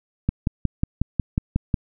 click train, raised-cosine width 5 ms, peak -7 dBFS, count 9, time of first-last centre 0.29-1.742 s, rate 5.51 Hz, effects none

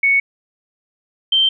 sine tone pair in turn, 2219 / 3129 Hz, C#7 / G7, +1 / -4 cents, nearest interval tritone, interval 595 cents, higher second, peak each -11 dBFS, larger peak neither, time 0.03-0.2 / 1.32-1.49 s, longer neither, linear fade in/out 5 ms, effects none

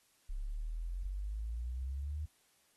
sine exponential sweep, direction up, 33.26 to 77.78 Hz, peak -36 dBFS, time 0.29-2.26 s, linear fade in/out 10 ms, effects white hiss -71 dBFS RMS until 2.76 s + AAC 32 kbps

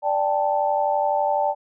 sine chord, D suspended fourth, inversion none, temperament equal with one note detuned, 587.3 / 788.1 / 880 Hz, D5 / G5 / A5, 0 / +9 / 0 cents, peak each -23 dBFS, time 0.02-1.55 s, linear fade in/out 50 ms, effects none

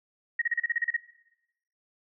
sine tone bursts, 1881 Hz, A#6, 15 cents sharp, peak -23 dBFS, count 10, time 0.39-0.966 s, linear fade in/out 5 ms, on 27 ms, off 34 ms, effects noise-tail reverb RT60 0.9 s tail -18 dB re dry

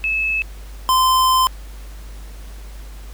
sine / square tone pair in turn, 2600 / 1033.9 Hz, E7 / C6, -24 / -21 cents, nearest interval octave + major third, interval 1597 cents, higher first, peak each -17 / -13 dBFS, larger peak second, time 0.04-0.42 / 0.89-1.47 s, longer second, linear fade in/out 0 ms, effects added 50 Hz sine -32 dBFS peak until 3.13 s + pink hiss -45 dBFS RMS until 3.13 s

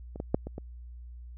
clicks, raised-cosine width 2 ms, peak -27 / -20 / -10 / -24 / -24 dBFS, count 5, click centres 0.159 / 0.201 / 0.345 / 0.47 / 0.581 s, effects added 60 Hz sine -42 dBFS peak until 1.37 s

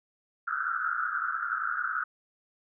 pink band-pass noise, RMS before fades -31 dBFS, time 0.47-2.04 s, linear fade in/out 5 ms, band 1300 to 1500 Hz, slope 96 dB/octave, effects none

